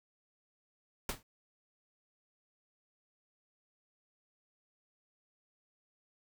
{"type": "noise with exponential decay", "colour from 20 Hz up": "pink", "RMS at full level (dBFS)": -32, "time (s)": [1.09, 1.23], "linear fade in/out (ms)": 2, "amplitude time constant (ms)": 29, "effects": []}